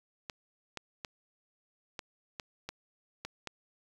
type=clicks; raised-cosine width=0.2 ms; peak=-21 dBFS; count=8; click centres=0.298 / 0.773 / 1.048 / 1.992 / 2.398 / 2.69 / 3.25 / 3.473 s; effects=8-bit